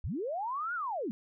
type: linear two-way sweep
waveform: sine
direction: up then down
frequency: 46.25 to 1480 to 187.5 Hz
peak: -32 dBFS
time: 0.04-1.11 s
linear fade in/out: 0 ms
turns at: 0.74 s
effects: none